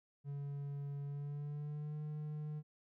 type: tone with pitch glide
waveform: triangle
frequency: 141.8 to 151.1 Hz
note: C#3 to D3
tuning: +40 to +50 cents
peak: -38 dBFS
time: 0.24-2.63 s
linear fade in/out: 50 ms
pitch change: +110 cents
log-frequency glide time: 1.04-1.96 s
effects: none